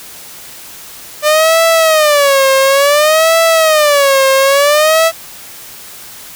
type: tone with vibrato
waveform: sawtooth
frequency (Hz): 594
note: D5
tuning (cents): +20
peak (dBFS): -3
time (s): 1.22-5.12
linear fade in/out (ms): 50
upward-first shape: sine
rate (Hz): 0.57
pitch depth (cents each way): 180
effects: white hiss -32 dBFS RMS until 6.35 s